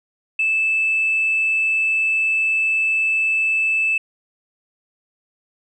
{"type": "tone", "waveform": "sine", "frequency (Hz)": 2628, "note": "E7", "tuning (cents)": -6, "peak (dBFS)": -15, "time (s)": [0.39, 3.98], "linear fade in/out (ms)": 5, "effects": ["tanh soft clip ceiling -11 dBFS"]}